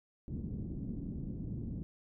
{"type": "low-pass noise", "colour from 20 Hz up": "white", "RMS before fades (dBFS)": -40, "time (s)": [0.28, 1.83], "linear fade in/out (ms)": 0, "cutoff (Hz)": 250, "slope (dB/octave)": 24, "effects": []}